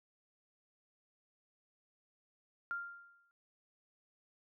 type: tone with exponential decay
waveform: sine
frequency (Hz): 1395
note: F6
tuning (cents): -2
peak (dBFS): -34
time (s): 2.71-3.31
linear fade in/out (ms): 0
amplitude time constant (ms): 130
effects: none